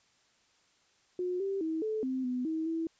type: tone with pitch steps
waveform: sine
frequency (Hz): 360.9 / 391.2 / 320.4 / 434.6 / 260.2 / 250.4 / 319.2 / 326.7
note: F#4 / G4 / E4 / A4 / C4 / B3 / D#4 / E4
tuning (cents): -43 / -4 / -49 / -21 / -9 / +24 / +44 / -15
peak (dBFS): -30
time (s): 1.19-2.87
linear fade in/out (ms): 2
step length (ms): 210
effects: white hiss -68 dBFS RMS until 2.99 s + resampled to 16000 Hz